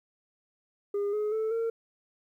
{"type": "tone with pitch steps", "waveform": "sine", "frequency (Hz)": [406, 422.3, 439.2, 456.8], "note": ["G#4", "G#4", "A4", "A#4"], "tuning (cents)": [-39, 29, -3, -35], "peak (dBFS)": -24, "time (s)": [0.94, 1.7], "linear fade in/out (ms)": 5, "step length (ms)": 190, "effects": ["tanh soft clip ceiling -26 dBFS", "11-bit"]}